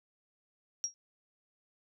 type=tone with exponential decay; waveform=sine; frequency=5640 Hz; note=F8; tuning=16 cents sharp; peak=-26 dBFS; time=0.84-0.94 s; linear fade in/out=0 ms; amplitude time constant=21 ms; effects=none